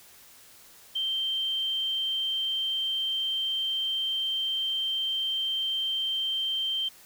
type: tone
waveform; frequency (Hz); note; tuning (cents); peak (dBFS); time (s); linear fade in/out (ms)
sine; 3136; G7; 0; -26; 0.95-6.89; 10
effects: white hiss -53 dBFS RMS until 7.05 s